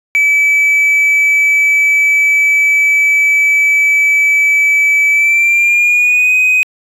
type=tone with pitch glide; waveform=triangle; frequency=2300 to 2508 Hz; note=D7 to D#7; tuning=-37 to +13 cents; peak=-5 dBFS; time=0.15-6.63 s; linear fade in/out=0 ms; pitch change=+150 cents; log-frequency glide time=5.11-6.35 s; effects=tanh soft clip ceiling -1 dBFS

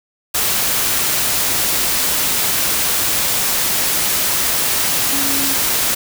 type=tone in noise; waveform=sine; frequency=275 Hz; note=C#4; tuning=14 cents flat; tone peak=-24 dBFS; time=5.12-5.54 s; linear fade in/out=10 ms; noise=white; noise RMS=-17 dBFS; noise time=0.34-5.95 s; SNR=-10 dB; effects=none

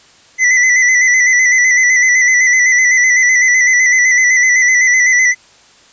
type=tone with vibrato; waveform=square; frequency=2000 Hz; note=B6; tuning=21 cents sharp; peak=-8 dBFS; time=0.38-5.35 s; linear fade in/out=50 ms; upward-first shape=square; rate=7.9 Hz; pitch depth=35 cents each way; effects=white hiss -45 dBFS RMS until 5.92 s + resampled to 16000 Hz

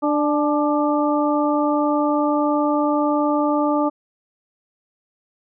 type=harmonic tone with a mistuned harmonic; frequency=296.4 Hz; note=D4; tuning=16 cents sharp; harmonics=1 / 2 / 3 / 4; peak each=-19 / -22 / -24 / -25 dBFS; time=0.02-3.9 s; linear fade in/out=20 ms; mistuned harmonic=3; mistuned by=-42 cents; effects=none

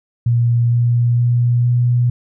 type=tone with pitch steps; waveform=sine; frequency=118.7 / 119.73 / 120.77 / 121.83 Hz; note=A#2 / A#2 / B2 / B2; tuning=+32 / +47 / -38 / -23 cents; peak=-11 dBFS; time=0.26-2.1 s; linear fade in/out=5 ms; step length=460 ms; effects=none

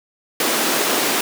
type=high-pass noise; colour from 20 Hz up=pink; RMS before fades=-19 dBFS; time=0.4-1.21 s; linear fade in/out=2 ms; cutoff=250 Hz; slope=24 dB/octave; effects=none

